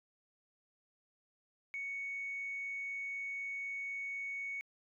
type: tone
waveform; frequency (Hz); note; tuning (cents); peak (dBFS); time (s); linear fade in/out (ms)
sine; 2224; C#7; +5; -37; 1.74-4.61; 0
effects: tanh soft clip ceiling -33 dBFS